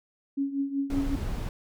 sine tone with tremolo, 277.2 Hz, C#4, in tune, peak -23 dBFS, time 0.37-1.16 s, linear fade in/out 10 ms, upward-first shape triangle, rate 5.3 Hz, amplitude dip 80%
brown noise, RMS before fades -31 dBFS, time 0.9-1.49 s, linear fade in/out 2 ms
effects none

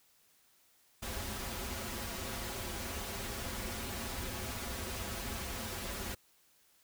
pink noise with comb filter, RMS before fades -40 dBFS, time 1.02-6.15 s, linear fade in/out 10 ms, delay 6.6 ms, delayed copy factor -0.75, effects white hiss -68 dBFS RMS until 6.83 s

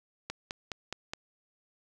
click train, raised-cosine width 0.2 ms, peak -18 dBFS, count 5, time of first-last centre 0.3-1.135 s, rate 4.79 Hz, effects none

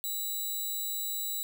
5% pulse tone, 3915 Hz, B7, 16 cents flat, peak -24 dBFS, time 0.04-1.43 s, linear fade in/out 0 ms, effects none

